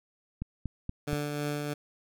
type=click train; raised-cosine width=5 ms; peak=-21 dBFS; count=4; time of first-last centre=0.42-1.131 s; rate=4.22 Hz
type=tone with tremolo; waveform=15% pulse; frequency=146.83 Hz; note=D3; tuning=in tune; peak=-23 dBFS; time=1.07-1.74 s; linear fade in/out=10 ms; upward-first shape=triangle; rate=3.1 Hz; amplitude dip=35%
effects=none